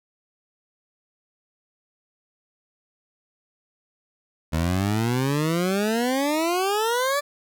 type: exponential sweep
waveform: 20% pulse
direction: up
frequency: 78 to 587.3 Hz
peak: -16 dBFS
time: 4.52-7.21 s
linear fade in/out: 20 ms
effects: none